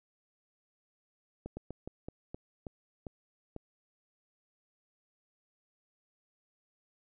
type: slowing click train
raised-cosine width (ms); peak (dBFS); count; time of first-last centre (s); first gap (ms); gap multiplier
2; -27; 9; 1.46-3.564; 110; 1.24
effects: none